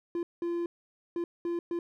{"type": "tone bursts at uneven times", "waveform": "triangle", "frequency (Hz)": 343.4, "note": "F4", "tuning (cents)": -29, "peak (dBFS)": -27, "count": 5, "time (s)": [[0.15, 0.23], [0.42, 0.66], [1.16, 1.24], [1.45, 1.59], [1.71, 1.79]], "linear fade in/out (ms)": 2, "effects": []}